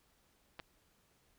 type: clicks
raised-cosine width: 0.3 ms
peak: -30 dBFS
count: 2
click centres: 0.593 / 0.599 s
effects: pink hiss -72 dBFS RMS until 1.38 s